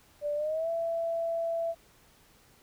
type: tone with pitch glide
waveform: sine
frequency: 587.3 to 666.9 Hz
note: D5 to E5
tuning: 0 to +20 cents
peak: -28 dBFS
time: 0.21-1.75 s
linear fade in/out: 50 ms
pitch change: +220 cents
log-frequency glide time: 0.35-0.69 s
effects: pink hiss -61 dBFS RMS until 2.62 s